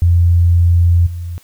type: tone with level steps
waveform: sine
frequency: 86.2 Hz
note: F2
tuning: 22 cents flat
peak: -7 / -21 dBFS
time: 0.02-1.38 s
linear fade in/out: 0 ms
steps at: 1.06 s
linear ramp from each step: 10 ms
effects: white hiss -49 dBFS RMS until 1.43 s